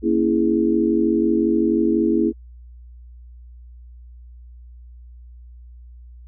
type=chord; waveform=sine; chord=A# half-diminished seventh; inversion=none; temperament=equal; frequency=233.1 / 277.2 / 329.6 / 415.3 Hz; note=A#3 / C#4 / E4 / G#4; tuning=0 / 0 / 0 / 0 cents; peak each=-21 / -24 / -18 / -23 dBFS; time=0.02-2.33 s; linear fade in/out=50 ms; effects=added 60 Hz sine -39 dBFS peak until 6.27 s